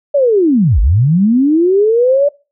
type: linear two-way sweep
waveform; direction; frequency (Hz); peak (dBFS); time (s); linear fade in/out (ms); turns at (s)
sine; down then up; 589 to 44.58 to 585; -7; 0.14-2.29; 10; 0.8
effects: noise-tail reverb RT60 0.3 s tail -21 dB re dry